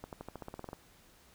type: accelerating click train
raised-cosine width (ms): 1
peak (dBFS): -28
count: 12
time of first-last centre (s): 0.04-0.731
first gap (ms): 88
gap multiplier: 0.93
effects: pink hiss -62 dBFS RMS until 1.34 s